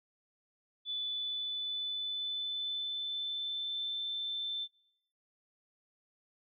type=tone with pitch glide; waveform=sine; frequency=3480 to 3543 Hz; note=A7 to A7; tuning=-20 to +11 cents; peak=-34 dBFS; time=0.85-4.68 s; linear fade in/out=50 ms; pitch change=+31 cents; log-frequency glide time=1.1-4.01 s; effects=noise-tail reverb RT60 0.9 s tail -25 dB re dry